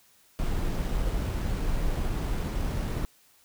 brown noise with sample-and-hold, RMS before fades -28 dBFS, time 0.39-3.05 s, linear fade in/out 0 ms, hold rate 11025 Hz, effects white hiss -61 dBFS RMS until 3.44 s

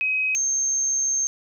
sine tone pair in turn, 2533 / 6367 Hz, D#7 / G8, +30 / +26 cents, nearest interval octave + major third, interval 1596 cents, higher second, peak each -20 dBFS, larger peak neither, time 0.01-0.35 / 0.35-1.27 s, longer second, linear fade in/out 0 ms, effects none

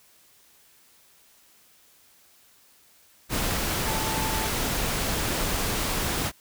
sine tone in noise, 880 Hz, A5, in tune, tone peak -32 dBFS, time 3.84-4.5 s, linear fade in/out 50 ms, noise pink, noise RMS -27 dBFS, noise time 3.29-6.32 s, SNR -8 dB, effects white hiss -58 dBFS RMS until 6.4 s

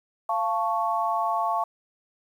sine chord, F augmented, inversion none, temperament equal with one note detuned, 690.4 / 880 / 1108.7 Hz, F5 / A5 / C#6, -20 / 0 / 0 cents, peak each -27 dBFS, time 0.29-1.64 s, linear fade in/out 5 ms, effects 9-bit

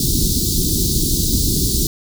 pink band-stop noise, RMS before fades -17 dBFS, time 0-1.87 s, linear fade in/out 2 ms, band 370 to 3900 Hz, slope 48 dB/octave, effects none

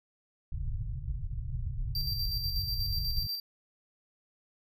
pink low-pass noise, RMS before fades -34 dBFS, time 0.52-3.27 s, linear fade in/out 5 ms, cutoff 140 Hz, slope 96 dB/octave
square tone with tremolo, 4699 Hz, D8, in tune, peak -32 dBFS, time 1.95-3.4 s, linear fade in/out 2 ms, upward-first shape square, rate 8.2 Hz, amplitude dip 40%
effects none

